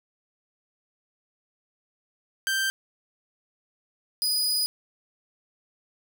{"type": "tone pair in turn", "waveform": "sawtooth", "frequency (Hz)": [1568, 4958], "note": ["G6", "D#8"], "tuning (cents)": [0, -7], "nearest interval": "octave + minor sixth", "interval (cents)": 1993, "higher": "second", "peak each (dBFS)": -20, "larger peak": "neither", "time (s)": [[2.47, 2.7], [4.22, 4.66]], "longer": "second", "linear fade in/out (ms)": 0, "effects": []}